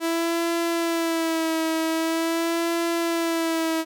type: tone with vibrato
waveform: sawtooth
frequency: 329.6 Hz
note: E4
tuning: in tune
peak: -18 dBFS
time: 0-3.85 s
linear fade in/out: 50 ms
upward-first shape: sine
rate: 0.44 Hz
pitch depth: 40 cents each way
effects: none